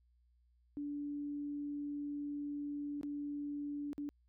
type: tone with dropouts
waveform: sine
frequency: 289.7 Hz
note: D4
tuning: 24 cents flat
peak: -38 dBFS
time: 0.77-4.09 s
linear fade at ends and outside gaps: 0 ms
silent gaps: 3.012-3.032 / 3.931-3.98 s
effects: added 60 Hz sine -68 dBFS peak until 4.28 s